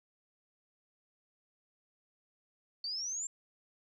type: exponential sweep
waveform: sine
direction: up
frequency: 4500 to 7459 Hz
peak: -35 dBFS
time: 2.84-3.27 s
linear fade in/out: 2 ms
effects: 12-bit